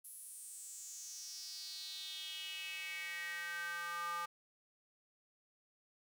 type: tone with high-pass filter sweep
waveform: square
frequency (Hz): 172.3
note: F3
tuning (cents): -23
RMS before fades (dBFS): -45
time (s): 0.04-4.26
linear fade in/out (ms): 10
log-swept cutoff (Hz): 11000 to 1100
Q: 5
effects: none